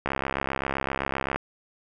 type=click train; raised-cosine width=0.5 ms; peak=-11 dBFS; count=89; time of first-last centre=0.06-1.36 s; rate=67.7 Hz; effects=none